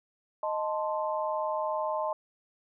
sine chord, A diminished, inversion second, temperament equal, 622.3 / 880 / 1046.5 Hz, Eb5 / A5 / C6, 0 / 0 / 0 cents, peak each -31 / -33 / -34 dBFS, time 0.43-2.13 s, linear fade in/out 2 ms, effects none

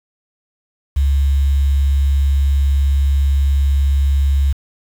sine tone with quantisation, 69.5 Hz, C#2, 5 cents sharp, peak -11 dBFS, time 0.96-4.53 s, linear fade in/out 10 ms, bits 6, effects none

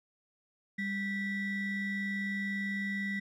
triangle ring-modulated tone, 881 Hz, A5, 2 cents sharp, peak -27 dBFS, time 0.78-3.2 s, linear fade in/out 10 ms, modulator 1080 Hz, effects none

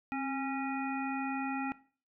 harmonic tone with a mistuned harmonic, 273.8 Hz, C#4, 21 cents flat, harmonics 1 / 3 / 5 / 7 / 9, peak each -35 / -38 / -42 / -46 / -41 dBFS, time 0.12-1.72 s, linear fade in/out 0 ms, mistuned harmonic 1, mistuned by -46 cents, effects noise-tail reverb RT60 0.4 s tail -18 dB re dry

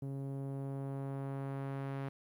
sawtooth tone with low-pass filter sweep, 136.9 Hz, C#3, 21 cents flat, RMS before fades -40 dBFS, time 0.02-2.09 s, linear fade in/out 5 ms, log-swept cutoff 390 to 2100 Hz, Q 0.75, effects 12-bit

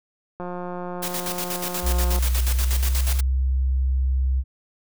click train, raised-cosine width 1 ms, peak -19 dBFS, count 319, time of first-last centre 0.4-2.187 s, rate 178 Hz
white noise with tremolo, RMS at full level -28 dBFS, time 1.02-3.21 s, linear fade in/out 10 ms, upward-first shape square, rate 8.3 Hz, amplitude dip 65%
sine tone with pitch glide, 61.74 to 65.3 Hz, B1 to C2, 0 to -3 cents, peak -18 dBFS, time 1.82-4.44 s, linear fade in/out 50 ms, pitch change +97 cents, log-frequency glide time 2.31-3.23 s
effects none

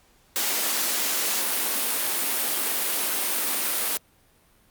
white high-pass noise, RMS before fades -25 dBFS, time 0.36-3.97 s, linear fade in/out 0 ms, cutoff 210 Hz, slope 48 dB/octave, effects pink hiss -60 dBFS RMS until 4.7 s + Opus 48 kbps

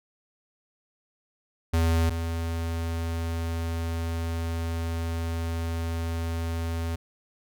square tone pair in turn, 82.41 / 82.98 Hz, E2 / E2, 0 / +12 cents, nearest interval unison, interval 12 cents, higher second, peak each -21 / -28 dBFS, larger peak first, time 1.73-2.1 / 2.1-6.96 s, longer second, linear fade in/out 10 ms, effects none

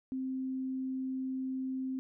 sine tone, 261.6 Hz, C4, in tune, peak -33 dBFS, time 0.12-1.99 s, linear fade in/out 0 ms, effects none

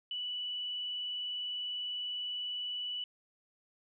sine tone with vibrato, 2960 Hz, F#7, in tune, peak -35 dBFS, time 0.11-3.04 s, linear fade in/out 2 ms, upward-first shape sine, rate 20 Hz, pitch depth 14 cents each way, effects none

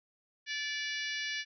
harmonic tone, 580 Hz, D5, 22 cents flat, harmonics 3 / 4 / 5 / 6 / 7 / 8 / 9 / 10, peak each -38 / -40 / -42 / -44 / -45 / -46 / -47 / -48 dBFS, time 0.46-1.45 s, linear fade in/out 50 ms, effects none

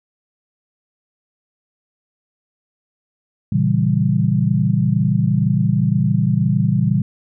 sine chord, A# diminished seventh, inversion none, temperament equal, 116.54 / 138.59 / 164.81 / 196 Hz, A#2 / C#3 / E3 / G3, 0 / 0 / 0 / 0 cents, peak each -19 dBFS, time 3.52-7.02 s, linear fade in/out 5 ms, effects none

